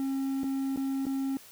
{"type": "tone with dropouts", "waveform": "triangle", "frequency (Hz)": 270, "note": "C#4", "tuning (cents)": -45, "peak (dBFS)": -26, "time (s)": [0, 1.37], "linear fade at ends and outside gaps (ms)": 1, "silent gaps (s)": [[0.434, 0.441], [0.761, 0.774], [1.055, 1.066]], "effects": ["white hiss -52 dBFS RMS until 1.51 s"]}